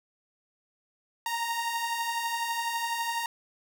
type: beating tone pair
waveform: sawtooth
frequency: 920 / 932 Hz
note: A#5 / A#5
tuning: -23 / -1 cents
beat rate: 12 Hz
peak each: -32 / -26 dBFS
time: 1.26-3.26 s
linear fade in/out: 2 ms
effects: none